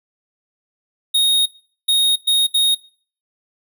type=tone bursts at uneven times; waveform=square; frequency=3729 Hz; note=A#7; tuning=in tune; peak=-13 dBFS; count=4; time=1.14-1.46 / 1.88-2.16 / 2.27-2.47 / 2.54-2.75 s; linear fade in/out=10 ms; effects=noise-tail reverb RT60 0.5 s tail -23 dB re dry